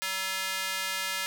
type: tone with high-pass filter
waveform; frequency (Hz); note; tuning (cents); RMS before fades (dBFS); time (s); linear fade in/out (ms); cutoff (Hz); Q
square; 190; F#3; +46; -32; 0.02-1.26; 0; 1800; 0.95
effects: none